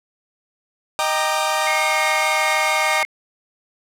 sawtooth chord, Eb major seventh, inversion none, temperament equal with one note detuned, 622.3 / 784 / 932.3 / 1198 Hz, Eb5 / G5 / Bb5 / D6, 0 / 0 / 0 / +34 cents, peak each -20 dBFS, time 0.99-3.03 s, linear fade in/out 0 ms
sine tone, 2160 Hz, C#7, 45 cents flat, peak -21 dBFS, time 1.67-3.05 s, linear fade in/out 0 ms
effects low-pass 12000 Hz 12 dB/octave

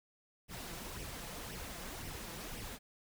pink noise with flanger, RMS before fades -45 dBFS, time 0.48-2.79 s, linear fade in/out 50 ms, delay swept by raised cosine 0.35 to 6.05 ms, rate 1.9 Hz, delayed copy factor +0.6, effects none

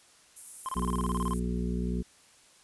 white high-pass noise, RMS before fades -40 dBFS, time 0.36-1.4 s, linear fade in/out 10 ms, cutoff 9400 Hz, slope 24 dB/octave
triangle tone bursts, 1046.5 Hz, C6, in tune, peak -29 dBFS, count 13, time 0.66-1.335 s, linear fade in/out 0 ms, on 27 ms, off 27 ms
harmonic tone, 60.6 Hz, B1, 32 cents flat, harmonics 1 / 2 / 3 / 4 / 6 / 7, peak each -32 / -42 / -32 / -36 / -41 / -42 dBFS, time 0.75-2.03 s, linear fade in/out 20 ms
effects white hiss -59 dBFS RMS until 2.63 s + resampled to 24000 Hz

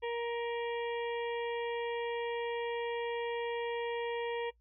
harmonic tone, 470 Hz, A#4, 14 cents sharp, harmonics 1 / 2 / 4 / 5 / 6 / 7, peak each -34 / -40 / -46 / -48 / -50 / -51 dBFS, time 0.02-4.51 s, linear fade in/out 20 ms, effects noise-tail reverb RT60 0.1 s tail -21 dB re dry + added 57 Hz sine -66 dBFS peak until 4.6 s

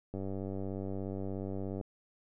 click train, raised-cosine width 2 ms, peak -26 dBFS, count 163, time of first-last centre 0.14-1.812 s, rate 96.9 Hz, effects none

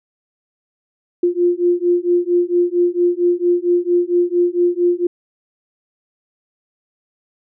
sine beating tone pair, 349.2 / 353.6 Hz, F4 / F4, 0 / +22 cents, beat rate 4.4 Hz, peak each -16 dBFS, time 1.23-5.07 s, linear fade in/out 5 ms, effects none

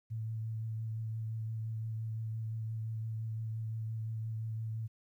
sine tone with vibrato, 111.2 Hz, A2, 19 cents sharp, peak -35 dBFS, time 0.1-4.88 s, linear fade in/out 20 ms, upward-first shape triangle, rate 5.8 Hz, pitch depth 20 cents each way, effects 12-bit

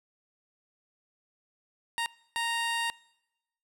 15% pulse tone bursts at uneven times, 930 Hz, A#5, 4 cents flat, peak -22 dBFS, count 2, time 1.98-2.06 / 2.36-2.9 s, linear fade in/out 0 ms, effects noise-tail reverb RT60 0.9 s tail -23 dB re dry + low-pass 12000 Hz 12 dB/octave

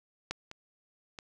clicks, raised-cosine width 0.2 ms, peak -16 / -26 / -25 dBFS, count 3, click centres 0.31 / 0.514 / 1.188 s, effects none

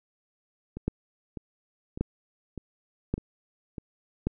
two click trains, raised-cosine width 3 ms, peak -23 / -13 dBFS, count 6 / 4, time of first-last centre 0.77-3.782 / 0.88-4.27 s, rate 1.66 / 0.885 Hz, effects none

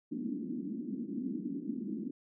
white band-pass noise, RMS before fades -38 dBFS, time 0.11-2.11 s, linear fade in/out 10 ms, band 200 to 300 Hz, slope 48 dB/octave, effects none

